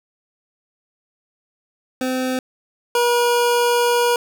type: tone pair in turn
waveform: 25% pulse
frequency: 257.2 / 480.2 Hz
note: C4 / B4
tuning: -30 / -49 cents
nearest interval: major seventh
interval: 1081 cents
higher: second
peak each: -16 / -11 dBFS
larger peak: second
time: 2.01-2.39 / 2.95-4.16 s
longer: second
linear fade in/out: 2 ms
effects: none